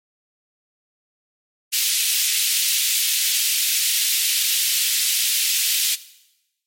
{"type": "high-pass noise", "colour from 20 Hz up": "pink", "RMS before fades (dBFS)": -20, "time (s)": [1.72, 5.96], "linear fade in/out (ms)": 20, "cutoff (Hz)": 2700, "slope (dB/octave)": 24, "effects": ["noise-tail reverb RT60 0.9 s tail -17 dB re dry", "MP3 64 kbps"]}